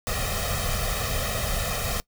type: noise with comb filter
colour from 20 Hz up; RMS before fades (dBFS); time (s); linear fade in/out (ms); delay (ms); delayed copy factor
pink; -27; 0.07-2; 0; 1.6; +1
effects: noise-tail reverb RT60 0.1 s tail -22 dB re dry